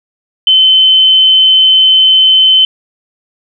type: tone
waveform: sine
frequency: 3063 Hz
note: G7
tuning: 41 cents flat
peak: -3 dBFS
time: 0.47-2.65 s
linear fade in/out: 2 ms
effects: none